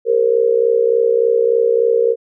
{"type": "tone with amplitude modulation", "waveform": "sine", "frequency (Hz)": 464.4, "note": "A#4", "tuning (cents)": -7, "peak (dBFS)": -7, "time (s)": [0.05, 2.16], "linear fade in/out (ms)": 50, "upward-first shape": "sine", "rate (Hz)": 63.4, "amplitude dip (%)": 85, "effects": []}